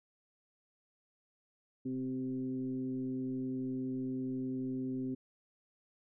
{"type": "tone with frequency modulation", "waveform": "sine", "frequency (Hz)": 259.5, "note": "C4", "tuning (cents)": -14, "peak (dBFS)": -34, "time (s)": [1.85, 5.15], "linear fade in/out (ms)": 10, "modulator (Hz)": 129, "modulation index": 0.63, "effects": []}